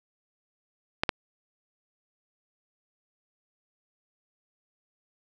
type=clicks; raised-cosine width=0.3 ms; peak=-7 dBFS; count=2; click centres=1.035 / 1.092 s; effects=none